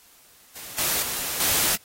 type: noise with level steps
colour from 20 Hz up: white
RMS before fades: -39 / -24 / -29 / -22 dBFS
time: 0.55-1.76 s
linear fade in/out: 10 ms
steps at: 0.78 / 1.02 / 1.4 s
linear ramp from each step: 5 ms
effects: white hiss -54 dBFS RMS until 1.84 s + AAC 48 kbps